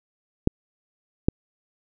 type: clicks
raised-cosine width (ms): 3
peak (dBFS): -4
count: 2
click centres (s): 0.474 / 1.285
effects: none